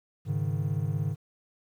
triangle chord, Ab suspended fourth, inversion none, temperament equal, 103.83 / 138.59 / 155.56 Hz, Ab2 / Db3 / Eb3, 0 / 0 / 0 cents, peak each -29 dBFS, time 0.25-1.16 s, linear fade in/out 50 ms, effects 10-bit

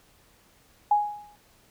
sine tone with exponential decay, 830.6 Hz, G#5, in tune, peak -15 dBFS, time 0.91-1.36 s, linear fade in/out 5 ms, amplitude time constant 96 ms, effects pink hiss -60 dBFS RMS until 1.7 s

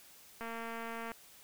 click train, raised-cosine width 0.5 ms, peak -28 dBFS, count 163, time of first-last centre 0.41-1.117 s, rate 229 Hz, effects white hiss -58 dBFS RMS until 1.43 s

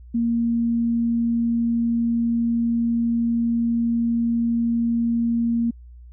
sine tone, 233.1 Hz, A#3, in tune, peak -18 dBFS, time 0.14-5.71 s, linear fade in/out 10 ms, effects added 60 Hz sine -40 dBFS peak until 6.12 s

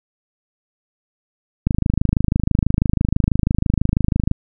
click train, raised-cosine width 5 ms, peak -3 dBFS, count 70, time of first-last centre 1.67-4.314 s, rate 26.1 Hz, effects none

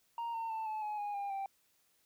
sine tone with pitch steps, 932.3 / 909.4 / 887.1 / 865.4 / 844.1 / 823.4 / 803.2 / 783.5 Hz, A#5 / A#5 / A5 / A5 / G#5 / G#5 / G5 / G5, 0 / -43 / +14 / -29 / +28 / -15 / +42 / -1 cents, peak -33 dBFS, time 0.18-1.46 s, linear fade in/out 2 ms, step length 160 ms, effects tanh soft clip ceiling -35 dBFS + white hiss -73 dBFS RMS until 2.05 s

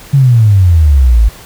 sine exponential sweep, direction down, 143.2 to 51.91 Hz, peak -3 dBFS, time 0.13-1.29 s, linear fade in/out 10 ms, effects pink hiss -34 dBFS RMS until 1.45 s

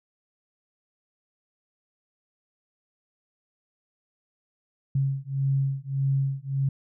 sine beating tone pair, 135.7 / 137.4 Hz, C#3 / C#3, -36 / -15 cents, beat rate 1.7 Hz, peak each -26 dBFS, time 4.95-6.69 s, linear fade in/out 5 ms, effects none

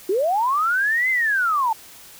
sine linear two-way sweep, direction up then down, 349.2 to 2093 to 855 Hz, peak -17 dBFS, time 0.09-1.73 s, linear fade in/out 5 ms, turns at 1.1 s, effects white hiss -44 dBFS RMS until 2.19 s

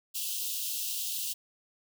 white high-pass noise, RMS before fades -34 dBFS, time 0.14-1.34 s, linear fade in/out 20 ms, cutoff 2700 Hz, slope 96 dB/octave, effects none

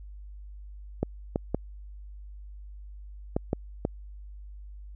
clicks, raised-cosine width 2 ms, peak -12 dBFS, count 6, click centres 1.03 / 1.359 / 1.546 / 3.365 / 3.531 / 3.851 s, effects added 50 Hz sine -41 dBFS peak until 4.95 s

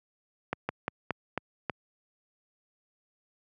slowing click train, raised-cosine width 0.5 ms, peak -14 dBFS, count 6, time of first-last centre 0.53-1.697 s, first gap 160 ms, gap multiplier 1.19, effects high-pass 100 Hz 12 dB/octave

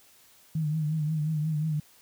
sine tone with vibrato, 154.4 Hz, D#3, 13 cents flat, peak -25 dBFS, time 0.55-1.8 s, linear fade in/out 5 ms, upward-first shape triangle, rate 5.6 Hz, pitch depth 73 cents each way, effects white hiss -58 dBFS RMS until 2.01 s

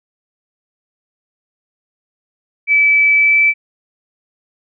sine tone with pitch glide, 2304 to 2317 Hz, D7 to D7, -34 to -24 cents, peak -8 dBFS, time 2.67-3.54 s, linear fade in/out 50 ms, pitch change +10 cents, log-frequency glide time 3.16-3.38 s, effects none

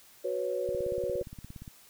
sine chord, F# suspended fourth, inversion none, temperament just, 370 / 493.3 / 555 Hz, F#4 / B4 / C#5, 0 / -2 / +2 cents, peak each -35 / -33 / -33 dBFS, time 0.24-1.23 s, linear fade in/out 10 ms
click train, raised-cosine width 5 ms, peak -31 dBFS, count 18, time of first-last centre 0.69-1.678 s, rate 17.2 Hz
effects white hiss -57 dBFS RMS until 1.89 s

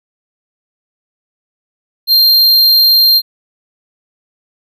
square tone, 4186 Hz, C8, in tune, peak -6 dBFS, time 2.07-3.22 s, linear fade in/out 50 ms, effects none

